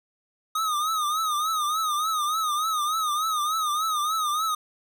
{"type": "tone with vibrato", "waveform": "square", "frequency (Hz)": 1244.5, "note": "D#6", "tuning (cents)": 0, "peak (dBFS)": -24, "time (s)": [0.55, 4.55], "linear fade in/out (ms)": 5, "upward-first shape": "triangle", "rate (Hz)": 3.4, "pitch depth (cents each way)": 110, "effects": []}